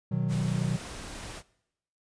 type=chord; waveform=triangle; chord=B major; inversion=none; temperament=equal with one note detuned; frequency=124.11 / 155.56 / 185 Hz; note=B2 / D#3 / F#3; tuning=+9 / 0 / 0 cents; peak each=-28 dBFS; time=0.11-0.77 s; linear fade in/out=10 ms
type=noise; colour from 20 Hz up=pink; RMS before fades=-41 dBFS; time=0.28-1.43 s; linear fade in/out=50 ms
effects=noise-tail reverb RT60 0.8 s tail -21 dB re dry + resampled to 22050 Hz